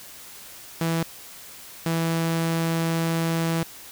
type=tone bursts at uneven times; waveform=sawtooth; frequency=164.81 Hz; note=E3; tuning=in tune; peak=-18 dBFS; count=2; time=0.81-1.03 / 1.86-3.63 s; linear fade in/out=2 ms; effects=white hiss -43 dBFS RMS until 3.91 s